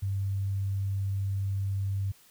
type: tone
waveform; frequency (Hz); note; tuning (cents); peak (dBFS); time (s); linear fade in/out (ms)
sine; 98; G2; 0; -27; 0.02-2.12; 10
effects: white hiss -59 dBFS RMS until 2.3 s